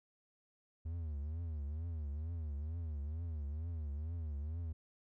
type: tone with vibrato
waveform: triangle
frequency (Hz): 77.78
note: D#2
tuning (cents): 0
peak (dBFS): -36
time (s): 0.85-4.73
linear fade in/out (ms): 10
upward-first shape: triangle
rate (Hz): 2.2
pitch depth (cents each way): 190
effects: none